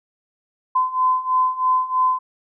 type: beating tone pair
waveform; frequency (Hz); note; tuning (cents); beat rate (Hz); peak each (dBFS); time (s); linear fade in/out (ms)
sine; 1021 / 1024.1; C6 / C6; -43 / -37; 3.1; -21 / -18; 0.75-2.19; 10
effects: none